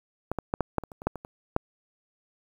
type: clicks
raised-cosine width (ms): 1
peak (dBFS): -14 / -15 / -11 / -10 / -9 / -24 / -29 / -26 / -10 / -22 / -26 / -8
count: 12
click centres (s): 0.316 / 0.387 / 0.539 / 0.607 / 0.783 / 0.837 / 0.918 / 1.019 / 1.07 / 1.157 / 1.249 / 1.564
effects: 8-bit